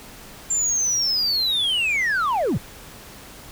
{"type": "linear sweep", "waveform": "sine", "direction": "down", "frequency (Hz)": [7340, 74.5], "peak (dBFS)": -16, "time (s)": [0.5, 2.58], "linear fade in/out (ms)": 10, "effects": ["tanh soft clip ceiling -18 dBFS", "pink hiss -42 dBFS RMS until 3.51 s"]}